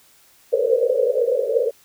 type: band-pass noise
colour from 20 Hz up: pink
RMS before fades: -19 dBFS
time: 0.52-1.71 s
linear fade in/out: 10 ms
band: 450 to 550 Hz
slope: 96 dB/octave
effects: white hiss -54 dBFS RMS until 1.84 s